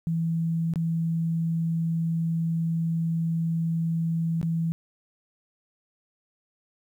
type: tone with dropouts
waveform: sine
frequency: 164.81 Hz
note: E3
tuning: in tune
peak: -23 dBFS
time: 0.07-4.72 s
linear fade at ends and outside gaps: 0 ms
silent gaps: 0.737-0.758 / 4.414-4.429 s
effects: 10-bit